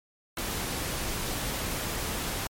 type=noise; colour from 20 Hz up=pink; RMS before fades=-32 dBFS; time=0.37-2.47 s; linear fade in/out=2 ms; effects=MP3 64 kbps